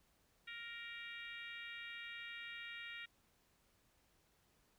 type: harmonic tone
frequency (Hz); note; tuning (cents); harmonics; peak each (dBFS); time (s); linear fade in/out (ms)
467.7; A#4; +6; 3 / 4 / 5 / 6 / 7 / 8; -55 / -51 / -52 / -55 / -59 / -58; 0.47-3.06; 10
effects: pink hiss -75 dBFS RMS until 4.78 s